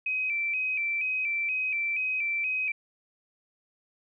sine tone with vibrato, 2430 Hz, D#7, 42 cents flat, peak -26 dBFS, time 0.06-2.72 s, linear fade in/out 5 ms, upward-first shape square, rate 2.1 Hz, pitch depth 66 cents each way, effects none

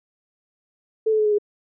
sine tone with pitch steps, 440 / 433.4 / 427 / 420.6 / 414.3 Hz, A4 / A4 / G#4 / G#4 / G#4, 0 / -26 / +48 / +22 / -4 cents, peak -16 dBFS, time 1.06-1.385 s, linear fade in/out 10 ms, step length 65 ms, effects none

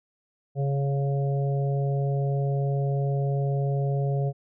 harmonic tone with a mistuned harmonic, 138.7 Hz, C#3, 1 cent sharp, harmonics 1 / 3 / 4 / 5, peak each -23 / -33 / -35 / -37 dBFS, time 0.55-4.33 s, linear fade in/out 50 ms, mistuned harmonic 5, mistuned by +17 cents, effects none

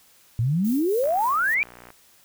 sine exponential sweep, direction up, 108.4 to 2430 Hz, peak -19 dBFS, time 0.39-1.63 s, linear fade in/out 0 ms
violet noise with tremolo, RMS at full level -37 dBFS, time 0.64-1.55 s, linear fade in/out 10 ms, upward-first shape sine, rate 3.6 Hz, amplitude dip 50%
click train, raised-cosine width 0.5 ms, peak -28 dBFS, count 53, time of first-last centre 1.04-1.904 s, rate 60.2 Hz
effects white hiss -56 dBFS RMS until 2.24 s

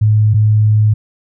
sine tone pair in turn, 107.1 / 107.1 Hz, A2 / A2, -46 / -46 cents, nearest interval unison, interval 0 cents, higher neither, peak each -7 dBFS, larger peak neither, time 0.01-0.34 / 0.34-0.94 s, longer second, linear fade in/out 10 ms, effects none

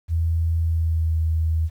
sine tone with pitch glide, 82.41 to 80.43 Hz, E2 to E2, 0 to -42 cents, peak -18 dBFS, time 0.08-1.7 s, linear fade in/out 50 ms, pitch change -42 cents, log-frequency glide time 0.59-1.18 s, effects 9-bit

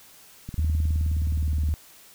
click train, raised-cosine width 5 ms, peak -22 dBFS, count 24, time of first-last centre 0.49-1.688 s, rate 19.2 Hz
sine tone with pitch glide, 77.7 to 75.58 Hz, D#2 to D#2, -2 to -50 cents, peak -21 dBFS, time 0.58-1.74 s, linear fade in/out 0 ms, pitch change -48 cents, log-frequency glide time 1.2-1.61 s
effects white hiss -51 dBFS RMS until 2.14 s

